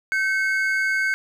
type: tone pair together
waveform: triangle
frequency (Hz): 1544 / 2184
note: G6 / C#7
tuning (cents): -27 / -26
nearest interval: tritone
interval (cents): 601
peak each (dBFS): -19 / -23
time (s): 0.12-1.14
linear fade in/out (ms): 0
effects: none